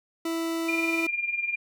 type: tone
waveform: 40% pulse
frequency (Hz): 329.8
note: E4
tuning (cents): +1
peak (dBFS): -26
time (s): 0.25-1.07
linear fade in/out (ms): 5
type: tone with tremolo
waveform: sine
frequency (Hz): 2398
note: D7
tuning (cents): +36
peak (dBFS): -23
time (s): 0.68-1.56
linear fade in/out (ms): 10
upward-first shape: sine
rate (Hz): 20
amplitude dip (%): 70
effects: none